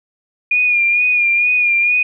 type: tone with vibrato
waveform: sine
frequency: 2432 Hz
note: D#7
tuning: 40 cents flat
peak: -11 dBFS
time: 0.51-2.03 s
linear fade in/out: 5 ms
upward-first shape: sine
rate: 2.2 Hz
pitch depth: 39 cents each way
effects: none